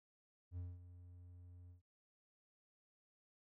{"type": "tone with ADSR envelope", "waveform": "triangle", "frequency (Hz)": 88.7, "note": "F2", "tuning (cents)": 27, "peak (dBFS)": -40, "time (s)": [0.51, 1.82], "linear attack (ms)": 64, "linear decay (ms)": 210, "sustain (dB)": -13, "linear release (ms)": 120, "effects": []}